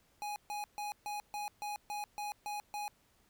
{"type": "tone bursts", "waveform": "square", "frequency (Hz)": 830.6, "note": "G#5", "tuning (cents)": 0, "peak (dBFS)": -38, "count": 10, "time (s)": [0.22, 2.88], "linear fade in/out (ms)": 0, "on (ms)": 140, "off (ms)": 140, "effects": ["pink hiss -70 dBFS RMS until 3.29 s"]}